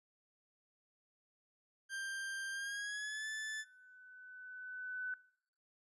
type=tone with pitch glide; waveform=40% pulse; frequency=1583 to 1746.3 Hz; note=G6 to A6; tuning=+17 to -14 cents; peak=-39 dBFS; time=1.89-3.65 s; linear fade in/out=50 ms; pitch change=+169 cents; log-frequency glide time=2.51-3.27 s
type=tone with exponential growth; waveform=sine; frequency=1503 Hz; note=F#6; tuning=27 cents sharp; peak=-37 dBFS; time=2.74-5.14 s; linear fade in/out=2 ms; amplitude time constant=520 ms
effects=noise-tail reverb RT60 0.7 s tail -22 dB re dry + resampled to 24000 Hz